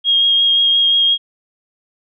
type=tone with vibrato; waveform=sine; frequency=3255 Hz; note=G#7; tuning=36 cents flat; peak=-10 dBFS; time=0.04-1.18 s; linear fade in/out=50 ms; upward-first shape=triangle; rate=5.7 Hz; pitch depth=14 cents each way; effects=none